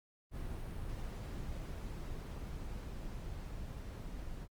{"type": "noise with level ramp", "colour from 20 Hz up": "brown", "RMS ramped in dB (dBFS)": [-41, -45], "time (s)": [0.31, 4.48], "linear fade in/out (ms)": 50, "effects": ["Opus 32 kbps"]}